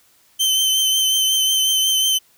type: tone with vibrato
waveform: sawtooth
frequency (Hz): 3086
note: G7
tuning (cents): -28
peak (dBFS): -12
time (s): 0.39-2.19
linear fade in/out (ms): 20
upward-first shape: triangle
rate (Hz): 5.5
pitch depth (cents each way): 25
effects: white hiss -56 dBFS RMS until 2.37 s